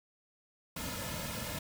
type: noise with comb filter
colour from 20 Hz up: pink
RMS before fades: -39 dBFS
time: 0.76-1.59 s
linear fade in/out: 5 ms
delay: 2.6 ms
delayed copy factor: -0.8
effects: none